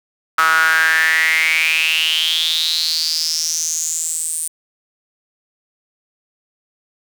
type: tone with high-pass filter sweep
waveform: sawtooth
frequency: 160.6 Hz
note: E3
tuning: 45 cents flat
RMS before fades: -17 dBFS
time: 0.38-4.48 s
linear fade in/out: 5 ms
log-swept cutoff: 1300 to 9200 Hz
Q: 8.4
effects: none